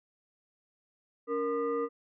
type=tone with frequency modulation; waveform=sine; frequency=466.2 Hz; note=A#4; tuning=in tune; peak=-28 dBFS; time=1.27-1.89 s; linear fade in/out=50 ms; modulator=749 Hz; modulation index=0.82; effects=none